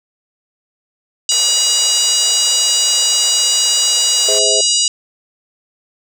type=harmonic tone; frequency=964 Hz; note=B5; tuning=42 cents flat; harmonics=3 / 4 / 5 / 6 / 7 / 8 / 9; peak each=-18 / -20 / -17 / -21 / -19 / -20 / -23 dBFS; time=1.29-4.88 s; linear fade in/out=2 ms
type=high-pass noise; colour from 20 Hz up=pink; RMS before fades=-30 dBFS; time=1.31-4.39 s; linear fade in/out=5 ms; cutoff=450 Hz; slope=96 dB/octave
type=chord; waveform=sine; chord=Ab augmented; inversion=none; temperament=just; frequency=415.3 / 519.1 / 648.9 Hz; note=Ab4 / C5 / E5; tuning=0 / -14 / -27 cents; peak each=-20 / -21 / -20 dBFS; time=4.28-4.61 s; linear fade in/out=5 ms
effects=none